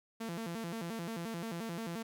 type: tone with vibrato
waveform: sawtooth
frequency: 196 Hz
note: G3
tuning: in tune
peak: -34 dBFS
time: 0.2-2.03 s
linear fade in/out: 10 ms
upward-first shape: square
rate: 5.7 Hz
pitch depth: 250 cents each way
effects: none